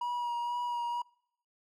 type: tone with vibrato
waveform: triangle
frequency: 960 Hz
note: B5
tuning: 49 cents flat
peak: -29 dBFS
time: 0.01-1.02 s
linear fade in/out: 5 ms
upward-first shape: sine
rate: 2.1 Hz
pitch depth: 18 cents each way
effects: noise-tail reverb RT60 0.7 s tail -25 dB re dry